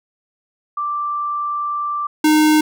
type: tone pair in turn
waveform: sine / square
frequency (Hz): 1175 / 307.1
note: D6 / D#4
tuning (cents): +1 / -23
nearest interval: octave + major seventh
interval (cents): 2324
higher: first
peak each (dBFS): -19 / -11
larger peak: second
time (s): 0.77-2.07 / 2.24-2.61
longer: first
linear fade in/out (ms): 5
effects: none